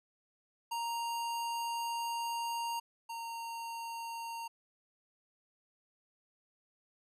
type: tone pair in turn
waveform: square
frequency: 932.3 / 923.2 Hz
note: A#5 / A#5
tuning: 0 / -17 cents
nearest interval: unison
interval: 17 cents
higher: first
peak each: -35 / -40 dBFS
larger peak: first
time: 0.71-2.8 / 3.09-4.48 s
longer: first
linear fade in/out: 10 ms
effects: resampled to 32000 Hz